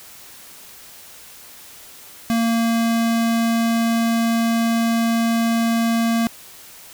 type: tone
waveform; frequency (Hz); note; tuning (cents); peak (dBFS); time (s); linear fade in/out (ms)
square; 229.7; A#3; -25; -17; 2.3-6.27; 0
effects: white hiss -42 dBFS RMS until 6.93 s